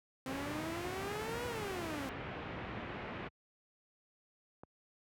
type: low-pass noise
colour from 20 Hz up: pink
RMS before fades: -42 dBFS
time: 0.26-3.29 s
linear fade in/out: 20 ms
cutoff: 2700 Hz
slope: 24 dB/octave
type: exponential two-way sweep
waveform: sawtooth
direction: up then down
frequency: 259.5 to 493.9 to 259.5 Hz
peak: -36 dBFS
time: 0.26-2.09 s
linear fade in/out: 0 ms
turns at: 1.46 s
type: click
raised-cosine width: 1 ms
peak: -35 dBFS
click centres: 4.635 s
effects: high-pass 80 Hz 12 dB/octave